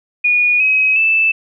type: tone with pitch steps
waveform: sine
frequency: 2451 / 2542 / 2636 Hz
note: D#7 / D#7 / E7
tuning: -27 / +36 / -1 cents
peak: -10 dBFS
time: 0.24-1.32 s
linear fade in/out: 10 ms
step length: 360 ms
effects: none